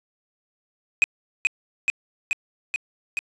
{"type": "tone with echo", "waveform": "triangle", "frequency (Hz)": 2509, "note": "D#7", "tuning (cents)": 14, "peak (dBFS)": -12, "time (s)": [1.02, 1.04], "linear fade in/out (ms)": 0, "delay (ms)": 430, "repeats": 5, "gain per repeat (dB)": -2, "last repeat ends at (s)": 3.19, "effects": ["resampled to 24000 Hz", "7-bit"]}